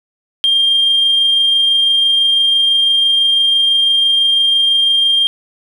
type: tone with amplitude modulation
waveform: sine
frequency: 3200 Hz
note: G7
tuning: 35 cents sharp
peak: -7 dBFS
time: 0.44-5.27 s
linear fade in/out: 0 ms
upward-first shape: sine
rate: 26 Hz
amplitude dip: 25%
effects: tanh soft clip ceiling -5 dBFS + 8-bit